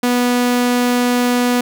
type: tone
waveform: sawtooth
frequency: 245.2 Hz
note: B3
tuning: 12 cents flat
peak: -9 dBFS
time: 0.03-1.61 s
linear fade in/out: 5 ms
effects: none